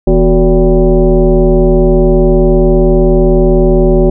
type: tone with frequency modulation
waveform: sine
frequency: 164.81 Hz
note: E3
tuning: in tune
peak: -4 dBFS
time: 0.07-4.1 s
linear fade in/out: 5 ms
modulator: 205 Hz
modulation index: 1.8
effects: none